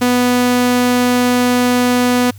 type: tone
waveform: sawtooth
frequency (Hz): 246.9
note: B3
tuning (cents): 0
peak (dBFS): -7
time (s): 0.01-2.31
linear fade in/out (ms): 10
effects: added 100 Hz sine -33 dBFS peak until 2.38 s + white hiss -48 dBFS RMS until 2.38 s